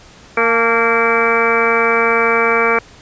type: harmonic tone with a mistuned harmonic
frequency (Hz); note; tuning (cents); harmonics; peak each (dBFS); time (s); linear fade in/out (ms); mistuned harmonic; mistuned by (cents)
230.6; A#3; -19; 1 / 2 / 3 / 4 / 5 / 6 / 7 / 8 / 9 / 10; -26 / -16 / -23 / -23 / -19 / -19 / -23 / -27 / -27 / -17; 0.37-2.79; 5; 4; -44
effects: pink hiss -42 dBFS RMS until 3.01 s + resampled to 16000 Hz